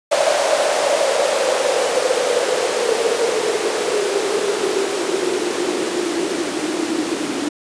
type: noise with band-pass filter sweep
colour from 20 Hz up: blue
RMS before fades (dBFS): -19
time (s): 0.11-7.49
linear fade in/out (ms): 10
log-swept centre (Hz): 610 to 300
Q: 7.7
effects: resampled to 22050 Hz